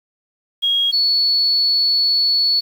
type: tone pair in turn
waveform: sine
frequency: 3281 / 4417 Hz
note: G#7 / C#8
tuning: -22 / -7 cents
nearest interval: perfect fourth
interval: 515 cents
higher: second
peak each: -14 / -13 dBFS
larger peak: second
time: 0.62-0.92 / 0.92-2.61 s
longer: second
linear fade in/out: 20 ms
effects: 7-bit